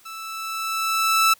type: tone with level ramp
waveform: sawtooth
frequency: 1318.5 Hz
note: E6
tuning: in tune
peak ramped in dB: -31 to -10 dBFS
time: 0.05-1.34 s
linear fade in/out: 10 ms
effects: white hiss -54 dBFS RMS until 1.39 s